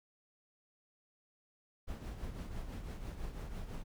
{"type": "noise with tremolo", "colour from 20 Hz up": "brown", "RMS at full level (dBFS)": -40, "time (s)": [1.87, 3.84], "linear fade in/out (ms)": 20, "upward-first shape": "triangle", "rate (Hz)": 6, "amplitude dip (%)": 60, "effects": []}